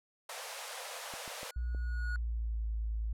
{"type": "high-pass noise", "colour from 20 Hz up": "pink", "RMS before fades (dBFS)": -43, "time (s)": [0.29, 1.51], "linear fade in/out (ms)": 5, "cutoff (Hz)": 470, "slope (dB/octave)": 96}
{"type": "clicks", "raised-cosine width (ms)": 2, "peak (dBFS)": -35, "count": 4, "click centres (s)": [1.138, 1.278, 1.431, 1.748]}
{"type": "tone with exponential growth", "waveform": "triangle", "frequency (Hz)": 1452, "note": "F#6", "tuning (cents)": -33, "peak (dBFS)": -35, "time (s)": [1.19, 2.16], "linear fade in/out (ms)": 1, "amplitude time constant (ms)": 210}
{"type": "tone with pitch glide", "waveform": "sine", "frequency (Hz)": [60.1, 54.79], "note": ["B1", "A1"], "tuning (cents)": [-46, -7], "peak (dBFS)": -32, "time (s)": [1.56, 3.13], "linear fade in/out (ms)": 5, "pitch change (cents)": -161, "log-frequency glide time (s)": [1.87, 2.64]}
{"effects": ["low-pass 12000 Hz 12 dB/octave"]}